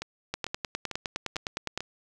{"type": "two click trains", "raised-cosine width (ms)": 0.2, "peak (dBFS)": [-17, -13], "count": [5, 15], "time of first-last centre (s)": [[0.02, 1.806], [0.34, 1.776]], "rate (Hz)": [2.24, 9.75], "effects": []}